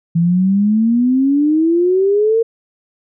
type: exponential sweep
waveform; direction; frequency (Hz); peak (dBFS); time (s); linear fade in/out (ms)
sine; up; 164.81 to 463.6; -10; 0.15-2.43; 10
effects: none